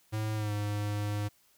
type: tone with pitch glide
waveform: square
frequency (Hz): 108.3 to 103.71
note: A2 to G#2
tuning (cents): -27 to -2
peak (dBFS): -31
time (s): 0.12-1.29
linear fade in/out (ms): 20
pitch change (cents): -75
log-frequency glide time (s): 0.35-0.52
effects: white hiss -66 dBFS RMS until 1.57 s